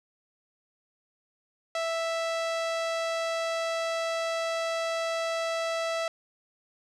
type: tone with low-pass filter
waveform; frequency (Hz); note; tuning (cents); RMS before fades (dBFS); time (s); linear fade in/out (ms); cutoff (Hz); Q
sawtooth; 659.3; E5; 0; -30; 1.75-6.08; 2; 6200; 0.8
effects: none